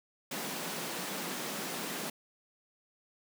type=high-pass noise; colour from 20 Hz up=pink; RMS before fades=-38 dBFS; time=0.31-2.1 s; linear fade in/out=5 ms; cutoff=160 Hz; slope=48 dB/octave; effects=none